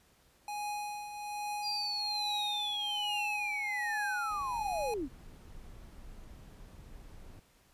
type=tone with tremolo; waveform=square; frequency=830.6 Hz; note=G#5; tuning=in tune; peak=-35 dBFS; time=0.48-4.94 s; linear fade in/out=2 ms; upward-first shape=triangle; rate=1.2 Hz; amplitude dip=60%
type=linear sweep; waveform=sine; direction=down; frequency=4836 to 233.1 Hz; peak=-33 dBFS; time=1.62-5.09 s; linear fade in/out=50 ms
type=noise; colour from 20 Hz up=brown; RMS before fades=-50 dBFS; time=4.3-7.4 s; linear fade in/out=10 ms
effects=pink hiss -66 dBFS RMS until 7.73 s + resampled to 32000 Hz

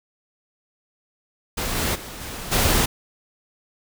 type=noise with level steps; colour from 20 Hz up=pink; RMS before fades=-26 / -23 / -36 / -33 / -19 dBFS; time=1.57-2.86 s; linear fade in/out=10 ms; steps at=1.75 / 1.94 / 2.2 / 2.51 s; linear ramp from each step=20 ms; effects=none

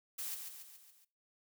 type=noise with echo; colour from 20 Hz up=blue; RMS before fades=-41 dBFS; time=0.18-0.35 s; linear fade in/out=10 ms; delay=140 ms; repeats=5; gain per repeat=-5 dB; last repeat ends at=1.05 s; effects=noise-tail reverb RT60 0.3 s tail -19 dB re dry

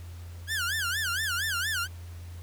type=tone with vibrato; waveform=sawtooth; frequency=1572 Hz; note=G6; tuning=4 cents sharp; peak=-24 dBFS; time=0.47-1.88 s; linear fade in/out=50 ms; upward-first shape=sine; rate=4.3 Hz; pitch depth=230 cents each way; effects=added 86 Hz sine -39 dBFS peak until 2.42 s + pink hiss -54 dBFS RMS until 2.42 s

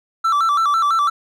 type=tone with vibrato; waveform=triangle; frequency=1244.5 Hz; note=D#6; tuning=in tune; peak=-12 dBFS; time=0.24-1.1 s; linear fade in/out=10 ms; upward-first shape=square; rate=6 Hz; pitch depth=120 cents each way; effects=none

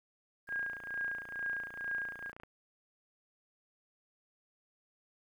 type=tone with tremolo; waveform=sine; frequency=1627 Hz; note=G#6; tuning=36 cents flat; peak=-32 dBFS; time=0.47-2.32 s; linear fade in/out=50 ms; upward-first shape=triangle; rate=2.2 Hz; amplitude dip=85%
type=click train; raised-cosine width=0.5 ms; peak=-33 dBFS; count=57; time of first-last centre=0.49-2.434 s; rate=28.8 Hz
effects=11-bit

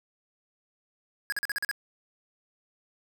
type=tone bursts; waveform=square; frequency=1657 Hz; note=G#6; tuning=4 cents flat; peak=-28 dBFS; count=7; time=1.3-1.713 s; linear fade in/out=0 ms; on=23 ms; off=42 ms; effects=none

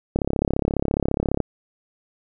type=click train; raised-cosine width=2 ms; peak=-7 dBFS; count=44; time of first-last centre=0.16-1.403 s; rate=34.6 Hz; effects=none

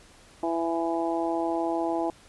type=harmonic tone; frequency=166.6 Hz; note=E3; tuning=19 cents sharp; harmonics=2 / 3 / 4 / 5 / 6; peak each=-28 / -36 / -30 / -31 / -39 dBFS; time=0.43-2.1 s; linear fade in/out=2 ms; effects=pink hiss -54 dBFS RMS until 2.28 s + resampled to 24000 Hz

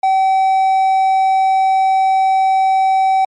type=tone; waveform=triangle; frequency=766 Hz; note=G5; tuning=40 cents flat; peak=-8 dBFS; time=0.03-3.25 s; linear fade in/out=5 ms; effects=MP3 48 kbps

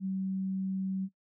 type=tone; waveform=sine; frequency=190.7 Hz; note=G3; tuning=47 cents flat; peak=-30 dBFS; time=0-1.09 s; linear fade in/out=50 ms; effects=noise-tail reverb RT60 0.1 s tail -19 dB re dry

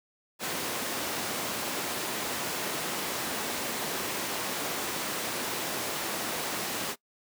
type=high-pass noise; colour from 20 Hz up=pink; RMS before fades=-33 dBFS; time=0.39-6.96 s; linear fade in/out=50 ms; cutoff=250 Hz; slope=12 dB/octave; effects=noise-tail reverb RT60 0.1 s tail -22 dB re dry

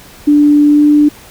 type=tone with pitch glide; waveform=sine; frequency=293.7 to 295.9 Hz; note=D4 to D4; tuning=0 to +13 cents; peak=-4 dBFS; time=0.27-1.09 s; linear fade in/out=10 ms; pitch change=+13 cents; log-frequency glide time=0.69-0.83 s; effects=pink hiss -37 dBFS RMS until 1.3 s

